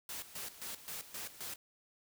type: noise with tremolo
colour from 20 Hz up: white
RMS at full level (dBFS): -43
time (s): 0.09-1.56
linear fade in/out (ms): 2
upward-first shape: square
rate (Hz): 3.8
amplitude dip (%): 75
effects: none